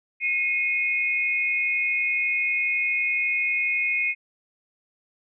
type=tone pair together; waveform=sine; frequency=2157 / 2489 Hz; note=C#7 / D#7; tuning=-48 / 0 cents; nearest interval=major second; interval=248 cents; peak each=-24 dBFS; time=0.2-4.15 s; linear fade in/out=50 ms; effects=none